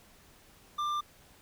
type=tone with hard clipping; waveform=sine; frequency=1189 Hz; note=D6; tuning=21 cents sharp; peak=-31 dBFS; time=0.78-1.01 s; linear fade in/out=10 ms; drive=7 dB; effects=pink hiss -59 dBFS RMS until 1.41 s